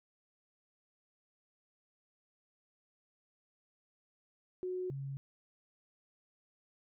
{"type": "tone pair in turn", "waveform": "sine", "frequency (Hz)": [366.6, 137.32], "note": ["F#4", "C#3"], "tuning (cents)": [-16, -16], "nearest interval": "octave + perfect fourth", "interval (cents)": 1700, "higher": "first", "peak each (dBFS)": [-35, -38], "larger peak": "first", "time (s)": [[4.63, 4.9], [4.9, 5.17]], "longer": "neither", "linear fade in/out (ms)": 0, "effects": []}